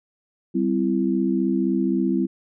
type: tone cluster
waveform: sine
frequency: 194.9 / 258.6 / 333.9 Hz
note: G3 / C4 / E4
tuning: -10 / -20 / +22 cents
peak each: -23 dBFS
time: 0.54-2.27 s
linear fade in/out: 20 ms
effects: none